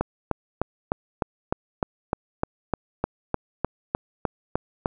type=click train; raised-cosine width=1 ms; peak=-8 dBFS; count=17; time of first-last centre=0.01-4.858 s; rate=3.3 Hz; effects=none